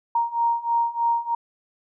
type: beating tone pair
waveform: sine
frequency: 932.3 / 935.5 Hz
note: A#5 / A#5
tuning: 0 / +6 cents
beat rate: 3.2 Hz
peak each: -24 / -22 dBFS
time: 0.15-1.35 s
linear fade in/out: 5 ms
effects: none